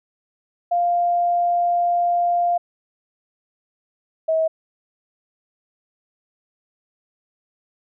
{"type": "tone pair in turn", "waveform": "sine", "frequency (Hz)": [698.5, 642.2], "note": ["F5", "E5"], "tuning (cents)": [0, -45], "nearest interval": "minor second", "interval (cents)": 145, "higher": "first", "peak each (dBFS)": -16, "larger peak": "neither", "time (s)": [[0.71, 2.58], [4.28, 4.48]], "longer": "first", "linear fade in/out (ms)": 10, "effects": []}